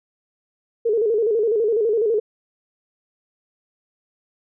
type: tone with vibrato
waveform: sine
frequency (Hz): 440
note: A4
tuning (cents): 0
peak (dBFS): -16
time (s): 0.85-2.2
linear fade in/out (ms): 10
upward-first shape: square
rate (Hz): 12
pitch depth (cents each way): 90
effects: none